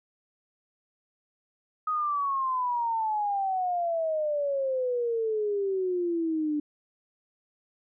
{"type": "exponential sweep", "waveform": "sine", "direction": "down", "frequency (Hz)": [1261, 294], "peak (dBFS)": -25, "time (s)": [1.87, 6.6], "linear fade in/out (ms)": 5, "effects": []}